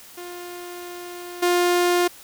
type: tone with level steps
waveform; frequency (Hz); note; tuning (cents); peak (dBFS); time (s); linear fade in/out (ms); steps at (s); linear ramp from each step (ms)
sawtooth; 353.1; F4; +19; -30 / -13; 0.17-2.08; 10; 1.42; 10
effects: white hiss -45 dBFS RMS until 2.23 s